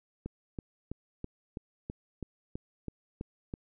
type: click train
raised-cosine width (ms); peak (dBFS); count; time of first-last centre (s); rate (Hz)
3; -24; 11; 0.26-3.539; 3.05
effects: none